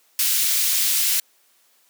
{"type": "high-pass noise", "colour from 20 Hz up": "white", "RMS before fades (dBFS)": -20, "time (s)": [0.19, 1.2], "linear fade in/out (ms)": 2, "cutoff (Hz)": 2600, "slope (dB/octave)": 12, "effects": ["white hiss -60 dBFS RMS until 1.89 s", "high-pass 300 Hz 12 dB/octave"]}